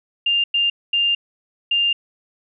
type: tone bursts at uneven times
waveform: sine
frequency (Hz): 2800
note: F7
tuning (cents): +4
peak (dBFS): -15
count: 4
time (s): 0.26-0.44 / 0.54-0.7 / 0.93-1.15 / 1.71-1.93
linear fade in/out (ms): 5
effects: none